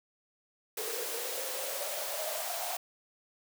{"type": "noise with high-pass filter sweep", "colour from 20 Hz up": "white", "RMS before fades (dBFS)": -36, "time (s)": [0.77, 2.77], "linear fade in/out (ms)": 5, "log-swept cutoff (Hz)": [430, 720], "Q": 9.9, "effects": []}